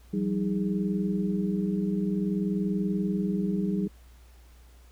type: tone cluster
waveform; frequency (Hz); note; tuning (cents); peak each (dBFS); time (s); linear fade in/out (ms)
sine; 172.4 / 192.9 / 313.2 / 411.9; F3 / G3 / D#4 / G#4; -22 / -28 / +11 / -14; -34 / -26 / -34 / -35; 0.13-3.88; 10
effects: added 60 Hz sine -50 dBFS peak until 4.91 s + pink hiss -61 dBFS RMS until 4.91 s